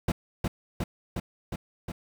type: noise with echo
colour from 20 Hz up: brown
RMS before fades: -25 dBFS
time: 0.08-0.12 s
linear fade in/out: 5 ms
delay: 360 ms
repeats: 5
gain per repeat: -2 dB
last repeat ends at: 1.92 s
effects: none